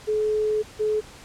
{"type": "tone pair in turn", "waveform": "sine", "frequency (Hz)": [427.9, 427.9], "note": ["A4", "A4"], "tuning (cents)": [-48, -48], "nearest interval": "unison", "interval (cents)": 0, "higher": "neither", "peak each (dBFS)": -20, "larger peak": "neither", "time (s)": [[0.07, 0.63], [0.79, 1.01]], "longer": "first", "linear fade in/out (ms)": 20, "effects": ["pink hiss -45 dBFS RMS until 1.24 s", "low-pass 9000 Hz 12 dB/octave"]}